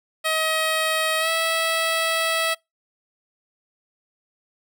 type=tone with pitch glide; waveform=10% pulse; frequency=634 to 652.6 Hz; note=D#5 to E5; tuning=+32 to -18 cents; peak=-12 dBFS; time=0.24-2.55 s; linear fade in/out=20 ms; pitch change=+50 cents; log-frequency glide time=1.19-1.29 s; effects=noise-tail reverb RT60 0.2 s tail -25 dB re dry